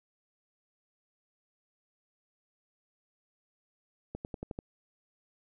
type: accelerating click train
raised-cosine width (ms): 2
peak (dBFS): -24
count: 6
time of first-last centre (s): 4.15-4.589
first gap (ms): 99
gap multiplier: 0.94
effects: none